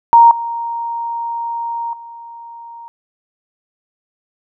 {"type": "tone with level steps", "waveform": "sine", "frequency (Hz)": 932.3, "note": "A#5", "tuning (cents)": 0, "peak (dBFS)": [-3, -19, -31], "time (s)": [0.13, 2.88], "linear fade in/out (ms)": 0, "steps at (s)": [0.31, 1.93], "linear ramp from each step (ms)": 2, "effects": []}